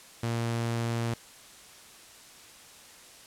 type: tone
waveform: sawtooth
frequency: 116.54 Hz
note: A#2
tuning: in tune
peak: -24 dBFS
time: 0.23-1.14 s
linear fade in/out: 5 ms
effects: white hiss -51 dBFS RMS until 3.26 s + low-pass 10000 Hz 12 dB/octave